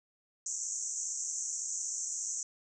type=band-pass noise; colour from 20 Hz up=pink; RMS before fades=-37 dBFS; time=0.46-2.43 s; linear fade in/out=2 ms; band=6000 to 7700 Hz; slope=96 dB/octave; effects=none